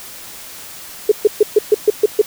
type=tone bursts; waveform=sine; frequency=422 Hz; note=G#4; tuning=28 cents sharp; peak=-5 dBFS; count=8; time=1.09-2.216 s; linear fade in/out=5 ms; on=27 ms; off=130 ms; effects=white hiss -34 dBFS RMS until 2.26 s